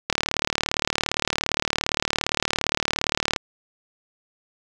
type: click train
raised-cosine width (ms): 0.2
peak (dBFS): -3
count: 123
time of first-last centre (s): 0.1-3.362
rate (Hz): 37.4
effects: none